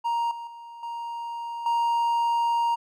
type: tone with level steps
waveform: triangle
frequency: 936 Hz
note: A#5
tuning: 7 cents sharp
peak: -21 / -32 / -38 / -29 / -19 dBFS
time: 0.04-2.76 s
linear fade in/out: 20 ms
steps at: 0.31 / 0.47 / 0.83 / 1.66 s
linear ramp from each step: 2 ms
effects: none